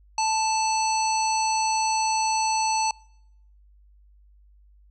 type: harmonic tone with a mistuned harmonic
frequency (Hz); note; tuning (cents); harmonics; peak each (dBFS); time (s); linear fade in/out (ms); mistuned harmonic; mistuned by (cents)
880; A5; 0; 1 / 3 / 5 / 7 / 9; -22 / -32 / -31 / -30 / -37; 0.18-2.91; 2; 7; -45
effects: noise-tail reverb RT60 0.8 s tail -26 dB re dry + added 50 Hz sine -52 dBFS peak until 4.9 s